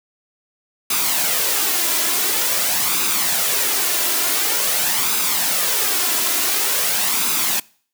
white noise with flanger, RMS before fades -19 dBFS, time 0.9-7.6 s, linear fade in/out 5 ms, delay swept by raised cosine 0.8 to 3 ms, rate 0.47 Hz, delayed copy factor +0.5, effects noise-tail reverb RT60 0.5 s tail -24 dB re dry + high-pass 200 Hz 12 dB/octave

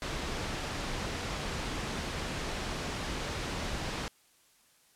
pink low-pass noise, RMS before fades -36 dBFS, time 0.02-4.08 s, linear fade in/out 0 ms, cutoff 5800 Hz, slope 12 dB/octave, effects white hiss -65 dBFS RMS until 4.95 s + low-pass 12000 Hz 12 dB/octave

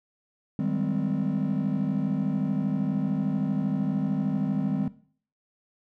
triangle chord, Ab major seventh, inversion second, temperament just, 155.74 / 194.67 / 207.7 / 259.6 Hz, Eb3 / G3 / Ab3 / C4, +2 / -12 / 0 / -13 cents, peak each -27 dBFS, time 0.59-4.88 s, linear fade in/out 2 ms, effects noise-tail reverb RT60 0.5 s tail -18 dB re dry + tanh soft clip ceiling -17 dBFS

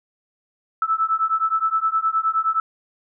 sine beating tone pair, 1309 / 1318.6 Hz, E6 / E6, -13 / 0 cents, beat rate 9.6 Hz, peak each -21 dBFS, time 0.82-2.6 s, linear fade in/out 2 ms, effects none

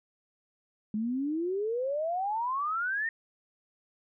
sine exponential sweep, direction up, 207.7 to 1864.7 Hz, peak -28 dBFS, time 0.94-3.09 s, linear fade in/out 2 ms, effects none

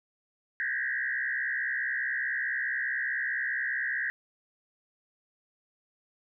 sine tone with frequency modulation, 1760 Hz, A6, in tune, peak -28 dBFS, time 0.6-4.1 s, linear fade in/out 0 ms, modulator 64.7 Hz, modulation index 2.9, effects none

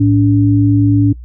sine tone pair together, 108.8 / 286.7 Hz, A2 / D4, -19 / -42 cents, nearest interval octave + perfect fourth, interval 1677 cents, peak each -10 dBFS, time 0-1.13 s, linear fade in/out 10 ms, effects noise-tail reverb RT60 0.1 s tail -23 dB re dry + added 60 Hz sine -28 dBFS peak until 1.24 s

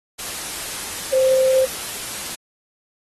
sine tone in noise, 523.3 Hz, C5, in tune, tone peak -13 dBFS, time 1.12-1.66 s, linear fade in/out 20 ms, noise white, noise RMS -29 dBFS, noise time 0.18-2.36 s, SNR +13 dB, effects AAC 32 kbps

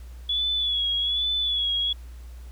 sine tone with vibrato, 3400 Hz, G#7, 40 cents sharp, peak -22 dBFS, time 0.29-1.93 s, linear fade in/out 5 ms, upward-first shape sine, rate 1.2 Hz, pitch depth 54 cents each way, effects added 60 Hz sine -38 dBFS peak until 2.51 s + pink hiss -56 dBFS RMS until 2.51 s

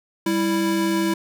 square tone pair together, 196 / 329 Hz, G3 / E4, 0 / -3 cents, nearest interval major sixth, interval 897 cents, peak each -25 / -21 dBFS, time 0.26-1.14 s, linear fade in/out 5 ms, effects none

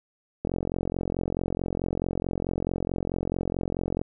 click train, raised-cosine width 2 ms, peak -14 dBFS, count 160, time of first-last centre 0.45-4.015 s, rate 44.6 Hz, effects none

